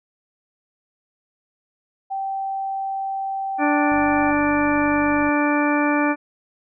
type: tone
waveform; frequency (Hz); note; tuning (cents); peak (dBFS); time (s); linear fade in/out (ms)
sine; 778; G5; -13; -23; 2.1-4.32; 20
type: harmonic tone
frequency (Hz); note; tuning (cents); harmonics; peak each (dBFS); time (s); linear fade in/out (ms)
293.5; D4; -1; 1 / 2 / 3 / 4 / 5 / 6 / 8; -19 / -25 / -25 / -27 / -28 / -28 / -28; 3.58-6.16; 50
type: click train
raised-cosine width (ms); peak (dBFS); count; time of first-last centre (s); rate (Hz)
5; -27; 68; 3.92-5.287; 49
effects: none